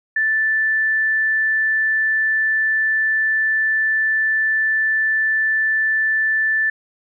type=tone; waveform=sine; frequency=1760 Hz; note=A6; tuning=in tune; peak=-15 dBFS; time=0.16-6.7 s; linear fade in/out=5 ms; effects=none